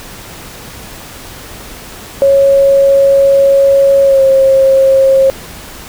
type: tone with pitch glide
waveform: sine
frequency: 551 to 536.9 Hz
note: C#5 to C5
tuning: -11 to +45 cents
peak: -4 dBFS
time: 2.22-5.3 s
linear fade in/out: 0 ms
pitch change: -44 cents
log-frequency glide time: 4.05-4.22 s
effects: pink hiss -30 dBFS RMS until 5.88 s